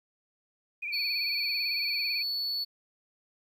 sine tone with vibrato, 2397 Hz, D7, 35 cents sharp, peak -32 dBFS, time 0.82-2.23 s, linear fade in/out 10 ms, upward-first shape sine, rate 18 Hz, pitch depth 68 cents each way
triangle tone, 4435 Hz, C#8, in tune, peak -28 dBFS, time 0.92-2.65 s, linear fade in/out 20 ms
effects 11-bit

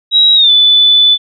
sine tone with pitch glide, 3849 to 3489 Hz, B7 to A7, -45 to -15 cents, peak -4 dBFS, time 0.11-1.18 s, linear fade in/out 50 ms, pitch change -170 cents, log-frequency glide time 0.35-0.51 s, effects none

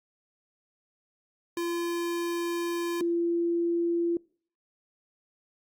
square / sine tone pair in turn, 342.8 / 341.1 Hz, F4 / F4, -32 / -41 cents, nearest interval unison, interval 9 cents, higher first, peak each -29 / -24 dBFS, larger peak second, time 1.57-3.01 / 3.01-4.17 s, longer first, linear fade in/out 2 ms, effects noise-tail reverb RT60 0.5 s tail -25 dB re dry + Opus 48 kbps

